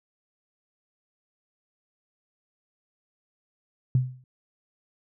sine tone with exponential decay, 127.6 Hz, C3, 43 cents flat, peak -15 dBFS, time 3.95-4.24 s, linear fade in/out 2 ms, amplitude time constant 62 ms, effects none

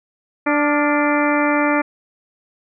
harmonic tone with a mistuned harmonic, 294 Hz, D4, 2 cents sharp, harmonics 1 / 2 / 3 / 4 / 5 / 6 / 7 / 8, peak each -18 / -21 / -23 / -24 / -25 / -26 / -26 / -27 dBFS, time 0.46-1.82 s, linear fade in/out 10 ms, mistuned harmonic 5, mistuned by -62 cents, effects none

